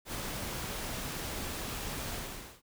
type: noise with ADSR envelope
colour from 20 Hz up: pink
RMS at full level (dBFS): -36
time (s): 0.05-2.62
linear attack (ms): 89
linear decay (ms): 10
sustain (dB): -2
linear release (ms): 480
effects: none